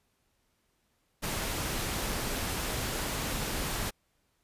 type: noise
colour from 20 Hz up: pink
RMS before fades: -33 dBFS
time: 1.22-3.91 s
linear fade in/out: 20 ms
effects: pink hiss -74 dBFS RMS until 4.43 s + resampled to 32000 Hz